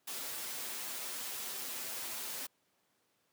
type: noise with comb filter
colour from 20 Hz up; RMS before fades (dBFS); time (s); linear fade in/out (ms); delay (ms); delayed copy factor
white; -41; 0.07-2.47; 10; 7.9; +0.6
effects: pink hiss -75 dBFS RMS until 3.32 s + high-pass 200 Hz 12 dB/octave